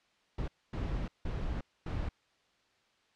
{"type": "noise bursts at uneven times", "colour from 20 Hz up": "brown", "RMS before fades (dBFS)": -35, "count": 4, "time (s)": [[0.38, 0.48], [0.73, 1.08], [1.25, 1.61], [1.86, 2.09]], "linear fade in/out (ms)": 5, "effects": ["white hiss -70 dBFS RMS until 3.15 s", "low-pass 4000 Hz 12 dB/octave"]}